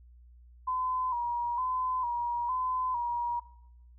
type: tone with vibrato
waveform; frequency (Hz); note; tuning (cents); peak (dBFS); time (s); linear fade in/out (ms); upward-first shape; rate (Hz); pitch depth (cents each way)
sine; 986; B5; -3; -28; 0.67-3.4; 10; square; 1.1; 56
effects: noise-tail reverb RT60 0.7 s tail -17 dB re dry + added 60 Hz sine -52 dBFS peak until 3.98 s